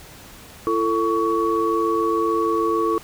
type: tone cluster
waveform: sine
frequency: 337.8 / 444.5 / 1123 Hz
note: E4 / A4 / C#6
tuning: +42 / +18 / +22 cents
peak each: -22 dBFS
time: 0.67-2.98 s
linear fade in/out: 0 ms
effects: pink hiss -43 dBFS RMS until 3.03 s